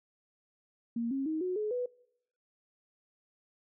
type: tone with pitch steps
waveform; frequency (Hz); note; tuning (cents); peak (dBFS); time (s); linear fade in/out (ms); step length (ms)
sine; 233.1 / 270.9 / 314.8 / 365.8 / 425 / 493.9; A#3 / C#4 / D#4 / F#4 / G#4 / B4; 0 / -40 / +20 / -20 / +40 / 0; -30; 0.96-1.86; 5; 150
effects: noise-tail reverb RT60 0.8 s tail -25 dB re dry